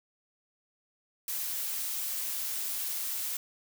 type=noise; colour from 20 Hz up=blue; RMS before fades=-34 dBFS; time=1.28-3.37 s; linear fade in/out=2 ms; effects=none